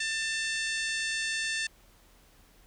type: harmonic tone with a mistuned harmonic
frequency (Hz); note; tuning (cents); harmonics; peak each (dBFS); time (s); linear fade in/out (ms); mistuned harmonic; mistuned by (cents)
891; A5; +22; 2 / 3 / 4 / 5 / 6 / 7 / 8 / 9 / 10; -32 / -36 / -38 / -40 / -42 / -43 / -44 / -45 / -46; 0-1.67; 5; 9; +48
effects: added 40 Hz sine -61 dBFS peak until 2.66 s + pink hiss -61 dBFS RMS until 2.66 s